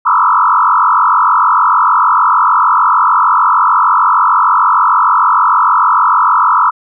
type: tone with frequency modulation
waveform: sine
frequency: 1152 Hz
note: D6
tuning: 34 cents flat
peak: -6 dBFS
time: 0.05-6.71 s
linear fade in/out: 20 ms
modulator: 46.6 Hz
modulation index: 4.5
effects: none